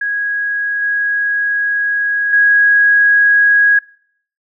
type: tone with level steps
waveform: sine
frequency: 1654 Hz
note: G#6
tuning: 8 cents flat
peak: -15 / -13 / -7 dBFS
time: 0.01-3.79 s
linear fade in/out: 5 ms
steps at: 0.82 / 2.33 s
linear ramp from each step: 2 ms
effects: noise-tail reverb RT60 0.6 s tail -22 dB re dry